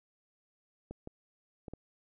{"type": "clicks", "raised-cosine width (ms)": 2, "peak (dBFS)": -29, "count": 4, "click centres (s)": [0.91, 1.074, 1.682, 1.736], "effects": []}